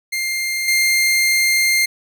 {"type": "tone with level steps", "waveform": "sawtooth", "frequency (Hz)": 2108, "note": "C7", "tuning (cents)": 12, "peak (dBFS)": [-16, -10], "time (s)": [0.12, 1.86], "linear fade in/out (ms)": 10, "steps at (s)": 0.68, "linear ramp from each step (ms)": 2, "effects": []}